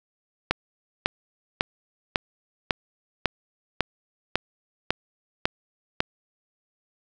click train, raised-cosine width 0.3 ms, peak -4 dBFS, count 11, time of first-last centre 0.51-6.005 s, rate 1.82 Hz, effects none

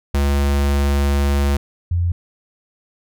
square / sine tone pair in turn, 70.5 / 86.86 Hz, C#2 / F2, +30 / -9 cents, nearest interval major third, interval 361 cents, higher second, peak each -15 dBFS, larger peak neither, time 0.14-1.57 / 1.91-2.12 s, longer first, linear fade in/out 5 ms, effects none

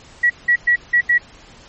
sine tone bursts at uneven times, 1929 Hz, B6, 41 cents flat, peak -10 dBFS, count 5, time 0.23-0.3 / 0.48-0.56 / 0.67-0.76 / 0.93-1.01 / 1.09-1.18 s, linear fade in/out 10 ms, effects pink hiss -44 dBFS RMS until 1.68 s + MP3 32 kbps

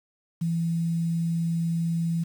sine tone with quantisation, 167 Hz, E3, 23 cents sharp, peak -23 dBFS, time 0.41-2.24 s, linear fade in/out 10 ms, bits 8, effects none

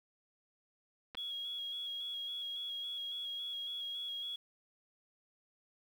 clicks, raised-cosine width 0.3 ms, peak -30 / -33 dBFS, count 2, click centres 1.148 / 1.152 s
sine tone with vibrato, 3322 Hz, G#7, in tune, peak -38 dBFS, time 1.17-4.36 s, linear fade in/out 5 ms, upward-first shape square, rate 3.6 Hz, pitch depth 18 cents each way
effects 10-bit

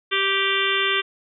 harmonic tone with a mistuned harmonic, 391 Hz, G4, 4 cents flat, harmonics 1 / 3 / 4 / 5 / 6 / 7 / 8 / 9, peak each -27 / -27 / -27 / -27 / -27 / -27 / -27 / -27 dBFS, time 0.11-1.02 s, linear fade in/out 20 ms, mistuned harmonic 7, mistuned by +25 cents, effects none

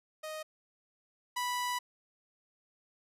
sawtooth tone pair in turn, 622.3 / 985.4 Hz, D#5 / B5, 0 / -4 cents, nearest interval minor sixth, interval 796 cents, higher second, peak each -35 / -28 dBFS, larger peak second, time 0.23-0.43 / 1.36-1.79 s, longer second, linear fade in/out 10 ms, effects resampled to 32000 Hz

